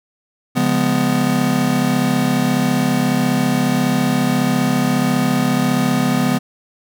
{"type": "chord", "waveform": "square", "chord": "C# dominant seventh", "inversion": "none", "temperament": "just", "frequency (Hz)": [138.59, 173.24, 207.9, 249.5], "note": ["C#3", "E#3", "G#3", "B3"], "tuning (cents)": [0, -14, 2, 18], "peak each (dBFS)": [-23, -22, -22, -18], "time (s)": [0.55, 6.39], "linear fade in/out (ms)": 20, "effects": []}